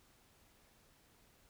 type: silence
effects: pink hiss -68 dBFS RMS until 1.49 s